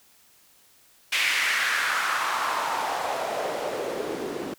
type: noise with band-pass filter sweep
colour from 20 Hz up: white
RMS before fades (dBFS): -27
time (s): 1.12-4.54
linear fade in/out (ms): 5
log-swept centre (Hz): 2400 to 310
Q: 2.9
effects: white hiss -58 dBFS RMS until 4.58 s